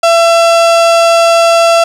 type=tone; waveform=35% pulse; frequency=672 Hz; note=E5; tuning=33 cents sharp; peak=-3 dBFS; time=0.03-1.84 s; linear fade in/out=5 ms; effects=low-pass 8000 Hz 12 dB/octave + 7-bit